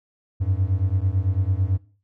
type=beating tone pair; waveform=triangle; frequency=90.4 / 99.4 Hz; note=F#2 / G2; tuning=-40 / +25 cents; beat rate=9 Hz; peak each=-20 dBFS; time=0.4-1.78 s; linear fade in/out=20 ms; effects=noise-tail reverb RT60 0.4 s tail -18 dB re dry